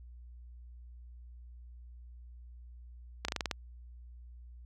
slowing click train, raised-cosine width 0.2 ms, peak -15 dBFS, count 7, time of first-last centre 3.25-3.512 s, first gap 34 ms, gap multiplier 1.1, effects added 60 Hz sine -48 dBFS peak until 4.65 s

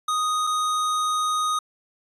square tone pair in turn, 1244.5 / 1244.5 Hz, D#6 / D#6, 0 / 0 cents, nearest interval unison, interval 0 cents, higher neither, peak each -22 dBFS, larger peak neither, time 0.08-0.47 / 0.47-1.59 s, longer second, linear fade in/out 5 ms, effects resampled to 24000 Hz

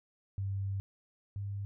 sine tone pair in turn, 98 / 100.12 Hz, G2 / G2, 0 / +37 cents, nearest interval unison, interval 37 cents, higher second, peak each -32 / -35 dBFS, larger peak first, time 0.38-0.8 / 1.36-1.65 s, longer first, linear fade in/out 0 ms, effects none

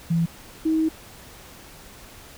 sine tone pair in turn, 166.9 / 318 Hz, E3 / D#4, +22 / +38 cents, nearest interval major seventh, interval 1116 cents, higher second, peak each -18 dBFS, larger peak neither, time 0.1-0.26 / 0.65-0.89 s, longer second, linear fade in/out 10 ms, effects pink hiss -45 dBFS RMS until 2.37 s

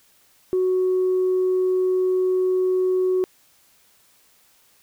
sine tone, 370 Hz, F#4, in tune, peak -16 dBFS, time 0.53-3.24 s, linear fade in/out 0 ms, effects tanh soft clip ceiling -14 dBFS + white hiss -58 dBFS RMS until 4.82 s

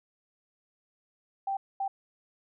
sine tone bursts at uneven times, 783 Hz, G5, 2 cents flat, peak -28 dBFS, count 2, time 1.47-1.57 / 1.8-1.88 s, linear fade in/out 5 ms, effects none

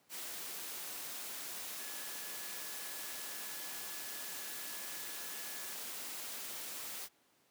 sine tone in noise, 1702 Hz, G#6, 42 cents sharp, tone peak -55 dBFS, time 1.77-5.75 s, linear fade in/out 50 ms, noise white, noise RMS -44 dBFS, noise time 0.09-7.09 s, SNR -14 dB, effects pink hiss -71 dBFS RMS until 7.5 s + high-pass 200 Hz 12 dB/octave

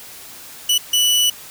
sawtooth tone bursts at uneven times, 2960 Hz, F#7, in tune, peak -10 dBFS, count 2, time 0.69-0.78 / 0.93-1.3 s, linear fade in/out 5 ms, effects white hiss -38 dBFS RMS until 1.5 s

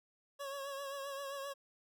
25% pulse tone with vibrato, 554.4 Hz, C#5, in tune, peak -37 dBFS, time 0.39-1.54 s, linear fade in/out 20 ms, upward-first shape triangle, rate 7.6 Hz, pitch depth 49 cents each way, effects none

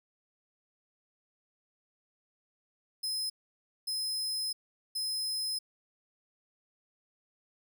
sawtooth tone bursts at uneven times, 5100 Hz, D#8, 42 cents sharp, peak -29 dBFS, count 3, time 3.03-3.3 / 3.87-4.53 / 4.95-5.59 s, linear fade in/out 10 ms, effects none

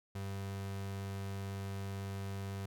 35% pulse tone, 98 Hz, G2, in tune, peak -37 dBFS, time 0.15-2.66 s, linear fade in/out 5 ms, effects none

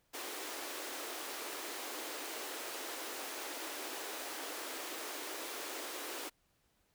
pink high-pass noise, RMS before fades -43 dBFS, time 0.13-6.3 s, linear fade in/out 20 ms, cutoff 290 Hz, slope 48 dB/octave, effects pink hiss -75 dBFS RMS until 6.94 s

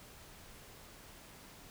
silence, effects pink hiss -55 dBFS RMS until 1.7 s

